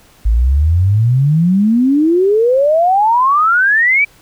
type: exponential sweep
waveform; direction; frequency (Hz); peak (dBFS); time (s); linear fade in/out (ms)
sine; up; 51.91 to 2349; -8; 0.25-4.05; 10
effects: pink hiss -47 dBFS RMS until 4.21 s